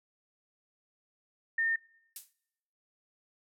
sine tone, 1820 Hz, A#6, 42 cents flat, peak -26 dBFS, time 1.58-1.76 s, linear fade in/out 5 ms
violet noise with exponential decay, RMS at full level -34 dBFS, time 2.16-2.33 s, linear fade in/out 1 ms, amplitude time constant 36 ms
effects noise-tail reverb RT60 1.0 s tail -26 dB re dry + low-pass 12000 Hz 12 dB/octave

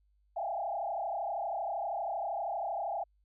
sine tone with frequency modulation, 740 Hz, F#5, in tune, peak -32 dBFS, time 0.36-3.04 s, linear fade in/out 10 ms, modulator 32.7 Hz, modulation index 2.8, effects added 50 Hz sine -67 dBFS peak until 3.24 s

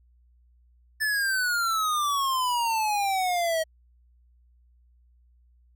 square exponential sweep, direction down, 1760 to 633 Hz, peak -24 dBFS, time 1-3.64 s, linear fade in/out 20 ms, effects added 60 Hz sine -57 dBFS peak until 5.75 s

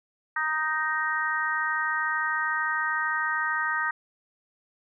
harmonic tone, 311.1 Hz, D#4, in tune, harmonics 3 / 4 / 5 / 6, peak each -33 / -30 / -29 / -29 dBFS, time 0.36-3.91 s, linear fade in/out 5 ms, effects none

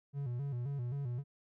triangle tone with vibrato, 130.81 Hz, C3, in tune, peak -33 dBFS, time 0.13-1.24 s, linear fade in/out 50 ms, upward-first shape square, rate 3.8 Hz, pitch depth 130 cents each way, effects none

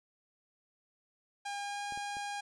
sawtooth tone with pitch glide, 808 to 813.6 Hz, G#5 to G#5, -48 to -36 cents, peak -33 dBFS, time 1.45-2.41 s, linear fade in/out 10 ms, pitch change +12 cents, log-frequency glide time 1.58-1.82 s
clicks, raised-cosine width 2 ms, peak -38 dBFS, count 3, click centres 1.923 / 1.975 / 2.169 s
effects resampled to 22050 Hz

